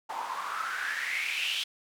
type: noise with band-pass filter sweep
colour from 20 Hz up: white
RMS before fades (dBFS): -33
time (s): 0.09-1.64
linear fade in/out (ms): 10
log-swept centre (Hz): 850 to 3200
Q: 6.5
effects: none